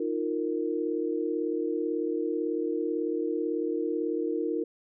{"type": "chord", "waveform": "sine", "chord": "Eb suspended second", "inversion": "none", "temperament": "equal with one note detuned", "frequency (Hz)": [311.1, 349.2, 461.6], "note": ["Eb4", "F4", "Bb4"], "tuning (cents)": [0, 0, -17], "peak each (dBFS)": -31, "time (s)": [0, 4.64], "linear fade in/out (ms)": 5, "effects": []}